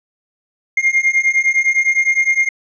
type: beating tone pair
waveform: triangle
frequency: 2118 / 2127.8 Hz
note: C7 / C7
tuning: +21 / +29 cents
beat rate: 9.8 Hz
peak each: -14 / -13 dBFS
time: 0.77-2.49 s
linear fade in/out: 5 ms
effects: resampled to 16000 Hz